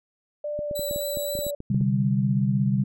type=tone with pitch glide; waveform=sine; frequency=592 to 576.8 Hz; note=D5 to D5; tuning=+14 to -31 cents; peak=-27 dBFS; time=0.44-1.55 s; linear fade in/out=5 ms; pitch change=-45 cents; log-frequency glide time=0.62-0.86 s
type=clicks; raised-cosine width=3 ms; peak=-23 dBFS; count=12; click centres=0.591 / 0.712 / 0.794 / 0.911 / 0.961 / 1.171 / 1.353 / 1.39 / 1.466 / 1.604 / 1.746 / 1.811 s
type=tone with vibrato; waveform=5% pulse; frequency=3951 Hz; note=B7; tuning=in tune; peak=-25 dBFS; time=0.75-1.51 s; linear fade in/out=10 ms; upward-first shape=sine; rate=3.8 Hz; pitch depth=16 cents each way
type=chord; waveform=sine; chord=C suspended second; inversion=none; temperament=just; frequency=130.81 / 147.16 / 196.22 Hz; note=C3 / D3 / G3; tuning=0 / +4 / +2 cents; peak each=-23 / -27 / -23 dBFS; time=1.7-2.84 s; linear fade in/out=5 ms
effects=none